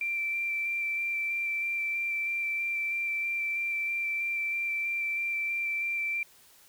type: tone with vibrato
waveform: sine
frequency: 2349 Hz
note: D7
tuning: in tune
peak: -28 dBFS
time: 0.01-6.23 s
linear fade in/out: 2 ms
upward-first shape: square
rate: 3.1 Hz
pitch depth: 9 cents each way
effects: white hiss -58 dBFS RMS until 6.68 s